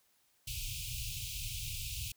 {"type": "band-stop noise", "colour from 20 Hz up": "pink", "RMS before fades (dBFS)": -40, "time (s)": [0.47, 2.12], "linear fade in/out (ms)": 5, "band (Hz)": [140, 2400], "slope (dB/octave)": 96, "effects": ["white hiss -72 dBFS RMS until 2.16 s"]}